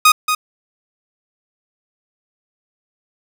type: tone with echo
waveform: sawtooth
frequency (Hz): 1244.5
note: D#6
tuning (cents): 0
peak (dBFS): -3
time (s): 0.05-0.12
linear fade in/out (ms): 5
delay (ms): 230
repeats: 1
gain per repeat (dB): -8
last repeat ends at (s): 0.35
effects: none